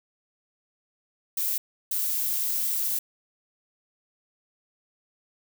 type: noise bursts at uneven times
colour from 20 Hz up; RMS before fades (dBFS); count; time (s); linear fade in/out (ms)
violet; -27; 2; 1.37-1.58 / 1.91-2.99; 5
effects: none